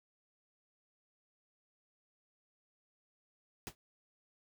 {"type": "noise with exponential decay", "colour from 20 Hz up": "pink", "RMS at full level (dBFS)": -39, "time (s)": [3.67, 3.75], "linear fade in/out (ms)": 0, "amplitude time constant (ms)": 17, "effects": []}